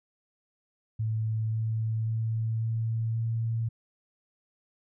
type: tone with pitch steps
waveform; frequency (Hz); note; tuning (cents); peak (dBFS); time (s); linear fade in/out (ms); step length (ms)
sine; 110.3 / 111.2 / 112.1 / 113.01 / 113.93; A2 / A2 / A2 / A2 / A#2; +5 / +19 / +33 / +47 / -39; -26; 0.99-3.69; 10; 540
effects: none